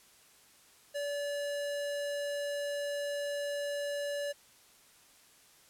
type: tone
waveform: square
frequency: 575 Hz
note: D5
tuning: 37 cents flat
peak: -34 dBFS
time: 0.94-4.33 s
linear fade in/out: 20 ms
effects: white hiss -61 dBFS RMS until 5.69 s + low-pass 12000 Hz 12 dB/octave